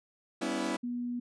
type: chord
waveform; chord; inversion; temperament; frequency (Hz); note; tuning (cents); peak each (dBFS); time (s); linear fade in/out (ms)
sawtooth; C# half-diminished seventh; second; equal with one note detuned; 196 / 246.9 / 282.8 / 329.6; G3 / B3 / C#4 / E4; 0 / 0 / +35 / 0; -36 / -32 / -32 / -31; 0.41-0.77; 10
type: tone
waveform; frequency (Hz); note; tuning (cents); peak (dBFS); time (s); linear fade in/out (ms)
sine; 242.9; B3; -29; -32; 0.83-1.2; 10
effects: resampled to 22050 Hz